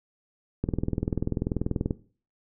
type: click train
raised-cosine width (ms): 3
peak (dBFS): -13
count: 27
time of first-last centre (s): 0.64-1.908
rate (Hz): 20.5
effects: noise-tail reverb RT60 0.4 s tail -17 dB re dry